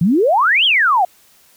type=exponential two-way sweep; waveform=sine; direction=up then down; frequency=154.8 to 3368 to 686 Hz; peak=-10 dBFS; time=0.01-1.05 s; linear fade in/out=5 ms; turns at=0.65 s; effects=white hiss -51 dBFS RMS until 1.56 s